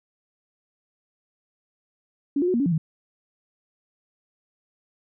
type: tone with pitch steps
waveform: sine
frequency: 282.7 / 354.5 / 367.5 / 235.6 / 281.6 / 174.8 / 158.5 Hz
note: C#4 / F4 / F#4 / A#3 / C#4 / F3 / D#3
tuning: +34 / +26 / -12 / +19 / +27 / +2 / +32 cents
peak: -19 dBFS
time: 2.36-2.78 s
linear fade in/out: 5 ms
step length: 60 ms
effects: none